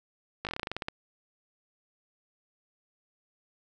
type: slowing click train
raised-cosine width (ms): 0.3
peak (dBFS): -17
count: 13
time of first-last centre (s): 0.45-0.884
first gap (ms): 18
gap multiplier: 1.12
effects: none